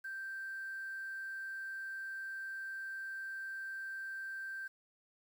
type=tone with quantisation; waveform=sine; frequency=1568 Hz; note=G6; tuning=in tune; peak=-40 dBFS; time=0.04-4.68 s; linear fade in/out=10 ms; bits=10; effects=none

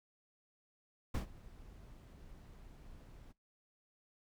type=noise with ADSR envelope; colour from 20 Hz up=brown; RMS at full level=-33 dBFS; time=1.14-3.33 s; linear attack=8 ms; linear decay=110 ms; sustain=-22 dB; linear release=21 ms; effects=noise-tail reverb RT60 0.2 s tail -23 dB re dry

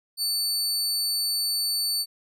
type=tone; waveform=sawtooth; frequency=4500 Hz; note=C#8; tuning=25 cents sharp; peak=-21 dBFS; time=0.17-2.06 s; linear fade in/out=50 ms; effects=none

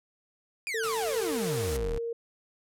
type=exponential sweep; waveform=40% pulse; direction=down; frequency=2489 to 32.06 Hz; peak=-30 dBFS; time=0.67-1.98 s; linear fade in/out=0 ms
type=tone with pitch glide; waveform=sine; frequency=448.2 to 464.5 Hz; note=A4 to A#4; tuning=+32 to -6 cents; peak=-30 dBFS; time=0.74-2.13 s; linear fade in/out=5 ms; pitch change=+62 cents; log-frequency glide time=1.02-1.75 s
type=noise; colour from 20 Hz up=white; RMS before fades=-37 dBFS; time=0.83-1.77 s; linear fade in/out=5 ms
effects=low-pass 12000 Hz 12 dB/octave

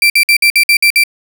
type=tone bursts; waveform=35% pulse; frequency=2349 Hz; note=D7; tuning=in tune; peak=-4 dBFS; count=8; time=0.02-1.037 s; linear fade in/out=2 ms; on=79 ms; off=55 ms; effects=none

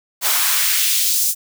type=noise with high-pass filter sweep; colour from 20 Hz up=white; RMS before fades=-17 dBFS; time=0.21-1.35 s; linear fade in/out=50 ms; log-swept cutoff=660 to 7100 Hz; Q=1.1; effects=none

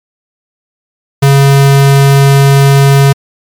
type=tone; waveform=square; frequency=138.59 Hz; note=C#3; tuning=in tune; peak=-3 dBFS; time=1.22-3.13 s; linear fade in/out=10 ms; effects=MP3 96 kbps

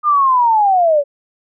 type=linear sweep; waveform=sine; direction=down; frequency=1225 to 552 Hz; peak=-9 dBFS; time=0.03-1.04 s; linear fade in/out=50 ms; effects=none

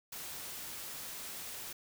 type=noise; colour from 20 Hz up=white; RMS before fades=-44 dBFS; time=0.12-1.73 s; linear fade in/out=5 ms; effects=none

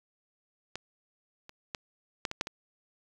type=clicks; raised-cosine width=0.2 ms; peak=-19 / -29 / -17 / -13 / -18 / -11 / -20 dBFS; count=7; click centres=0.756 / 1.494 / 1.748 / 2.252 / 2.314 / 2.411 / 2.471 s; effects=8-bit

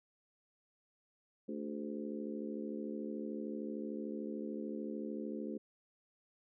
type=harmonic tone with a mistuned harmonic; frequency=73.42 Hz; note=D2; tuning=in tune; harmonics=3 / 4 / 5 / 6 / 7; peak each=-42 / -44 / -46 / -48 / -49 dBFS; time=1.48-5.58 s; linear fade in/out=10 ms; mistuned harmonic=6; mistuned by=-56 cents; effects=none

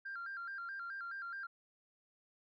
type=tone with vibrato; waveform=sine; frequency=1483 Hz; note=F#6; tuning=4 cents sharp; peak=-40 dBFS; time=0.05-1.47 s; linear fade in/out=10 ms; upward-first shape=square; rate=4.7 Hz; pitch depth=120 cents each way; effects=tanh soft clip ceiling -38 dBFS

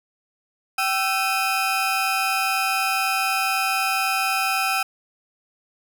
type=tone cluster; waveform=35% pulse; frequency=772 / 1330 / 2494 Hz; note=G5 / E6 / D#7; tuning=-27 / +15 / +3 cents; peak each=-23 dBFS; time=0.78-4.83 s; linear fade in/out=5 ms; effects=none

